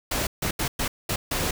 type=noise bursts at uneven times; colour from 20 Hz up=pink; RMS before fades=-26 dBFS; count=6; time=0.11-0.27 / 0.42-0.51 / 0.59-0.68 / 0.79-0.88 / 1.09-1.16 / 1.31-1.51 s; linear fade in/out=5 ms; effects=none